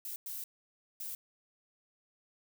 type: noise bursts at uneven times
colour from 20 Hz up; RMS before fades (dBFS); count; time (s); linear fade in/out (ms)
violet; -41; 3; 0.05-0.16 / 0.26-0.44 / 1-1.15; 2
effects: none